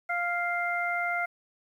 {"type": "harmonic tone", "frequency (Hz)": 698.5, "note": "F5", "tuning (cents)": 0, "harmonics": [1, 2, 3], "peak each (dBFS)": [-31, -31, -31], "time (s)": [0.09, 1.26], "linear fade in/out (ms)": 10, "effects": ["10-bit"]}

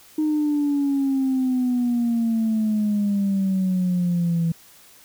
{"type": "exponential sweep", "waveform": "sine", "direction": "down", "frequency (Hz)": [310, 164.81], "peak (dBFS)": -17, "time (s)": [0.18, 4.52], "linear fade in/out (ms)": 5, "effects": ["tanh soft clip ceiling -15 dBFS", "white hiss -50 dBFS RMS until 5.04 s"]}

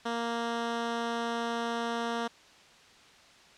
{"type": "tone", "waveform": "10% pulse", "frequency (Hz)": 233.1, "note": "A#3", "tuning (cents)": 0, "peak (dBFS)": -22, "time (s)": [0.05, 2.28], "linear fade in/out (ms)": 10, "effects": ["white hiss -56 dBFS RMS until 3.57 s", "low-pass 5000 Hz 12 dB/octave"]}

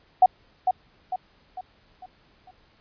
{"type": "tone with echo", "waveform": "sine", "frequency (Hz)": 740, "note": "F#5", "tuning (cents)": 0, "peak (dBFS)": -10, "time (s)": [0.22, 0.26], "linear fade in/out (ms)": 5, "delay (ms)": 450, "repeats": 5, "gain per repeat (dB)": -7, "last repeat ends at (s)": 2.51, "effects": ["pink hiss -60 dBFS RMS until 2.8 s", "resampled to 11025 Hz"]}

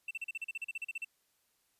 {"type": "tone bursts", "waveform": "triangle", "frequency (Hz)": 2679, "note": "E7", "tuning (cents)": 27, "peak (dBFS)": -34, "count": 15, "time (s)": [0.08, 1.047], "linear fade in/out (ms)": 5, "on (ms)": 29, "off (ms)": 38, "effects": ["white hiss -75 dBFS RMS until 1.79 s", "resampled to 32000 Hz"]}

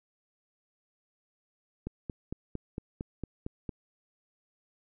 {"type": "click train", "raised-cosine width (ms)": 3, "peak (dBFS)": -22, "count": 9, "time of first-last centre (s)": [1.87, 3.692], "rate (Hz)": 4.39, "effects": []}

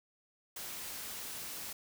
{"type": "noise", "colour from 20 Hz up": "white", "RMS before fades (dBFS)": -43, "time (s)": [0.56, 1.73], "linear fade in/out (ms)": 5, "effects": []}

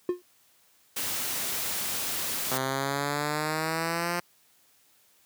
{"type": "tone with exponential decay", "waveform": "triangle", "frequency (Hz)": 357, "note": "F4", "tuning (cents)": 38, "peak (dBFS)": -18, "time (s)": [0.09, 0.22], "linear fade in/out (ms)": 2, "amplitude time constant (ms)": 28}
{"type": "noise", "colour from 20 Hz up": "white", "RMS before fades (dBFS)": -31, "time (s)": [0.96, 2.58], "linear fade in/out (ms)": 10}
{"type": "exponential sweep", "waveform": "5% pulse", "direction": "up", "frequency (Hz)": [129.6, 175.9], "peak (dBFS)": -16, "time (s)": [2.51, 4.2], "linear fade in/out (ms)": 5}
{"effects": ["white hiss -63 dBFS RMS until 5.25 s", "high-pass 80 Hz 12 dB/octave"]}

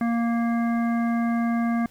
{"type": "harmonic tone", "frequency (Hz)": 233.1, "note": "A#3", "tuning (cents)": 0, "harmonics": [1, 3, 5, 7, 9], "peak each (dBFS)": [-21, -31, -35, -38, -40], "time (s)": [0.01, 1.86], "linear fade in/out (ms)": 2, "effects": ["pink hiss -55 dBFS RMS until 1.9 s"]}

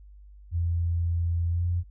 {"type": "tone with pitch glide", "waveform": "sine", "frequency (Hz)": [85, 87.44], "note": ["F2", "F2"], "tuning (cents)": [-46, 3], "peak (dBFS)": -23, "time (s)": [0.51, 1.84], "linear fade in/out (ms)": 50, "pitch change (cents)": 49, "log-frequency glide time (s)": [1.49, 1.66], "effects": ["added 50 Hz sine -46 dBFS peak until 1.9 s"]}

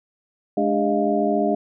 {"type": "tone cluster", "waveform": "sine", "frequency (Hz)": [210.6, 294.9, 404.2, 622, 696], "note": ["G#3", "D4", "G#4", "D#5", "F5"], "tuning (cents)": [24, 7, -47, -1, -6], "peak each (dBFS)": -24, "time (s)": [0.57, 1.55], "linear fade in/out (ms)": 5, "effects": []}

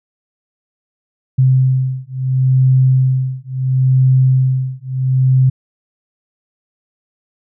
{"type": "beating tone pair", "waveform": "sine", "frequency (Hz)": [130, 130.73], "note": ["C3", "C3"], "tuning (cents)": [-11, -1], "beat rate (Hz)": 0.73, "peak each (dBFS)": -13, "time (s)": [1.38, 5.5], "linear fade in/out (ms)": 10, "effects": []}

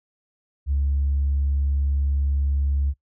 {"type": "tone", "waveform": "sine", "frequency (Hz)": 70, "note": "C#2", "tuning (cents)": 18, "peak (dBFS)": -18, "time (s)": [0.66, 2.94], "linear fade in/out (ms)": 50, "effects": ["noise-tail reverb RT60 0.1 s tail -20 dB re dry", "tanh soft clip ceiling -15 dBFS"]}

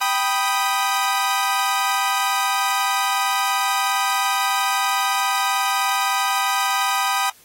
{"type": "chord", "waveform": "sawtooth", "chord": "G augmented", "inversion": "none", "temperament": "equal", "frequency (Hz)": [784, 987.8, 1244.5], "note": ["G5", "B5", "D#6"], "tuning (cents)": [0, 0, 0], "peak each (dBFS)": -19, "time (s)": [0.01, 7.3], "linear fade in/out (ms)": 5, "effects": ["white hiss -51 dBFS RMS until 7.44 s", "AAC 48 kbps"]}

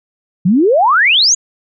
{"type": "exponential sweep", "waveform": "sine", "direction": "up", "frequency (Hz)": [164.81, 7020], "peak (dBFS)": -7, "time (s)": [0.45, 1.35], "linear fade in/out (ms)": 10, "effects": []}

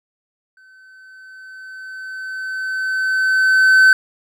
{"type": "tone with exponential growth", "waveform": "triangle", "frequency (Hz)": 1528, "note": "G6", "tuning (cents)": -45, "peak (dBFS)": -4, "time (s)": [0.57, 3.93], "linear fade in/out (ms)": 2, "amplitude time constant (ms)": 730, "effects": []}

